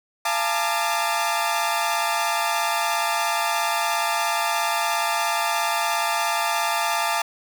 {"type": "tone cluster", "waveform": "sawtooth", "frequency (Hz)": [686, 854, 911, 1195], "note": ["F5", "G#5", "A#5", "D6"], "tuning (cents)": [-31, 48, -40, 30], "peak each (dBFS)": -23, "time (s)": [0.25, 7.22], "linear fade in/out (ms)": 5, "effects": []}